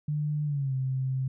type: tone with pitch glide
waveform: sine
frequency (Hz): 149.4 to 131.57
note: D3 to C3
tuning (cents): +30 to +10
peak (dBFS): -26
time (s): 0.08-1.28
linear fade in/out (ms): 5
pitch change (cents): -220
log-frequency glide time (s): 0.45-0.74
effects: none